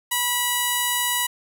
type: tone with notch filter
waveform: 5% pulse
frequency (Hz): 975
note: B5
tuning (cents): -23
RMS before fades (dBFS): -23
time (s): 0.11-1.27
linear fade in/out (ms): 10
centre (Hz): 5300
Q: 1.3
effects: none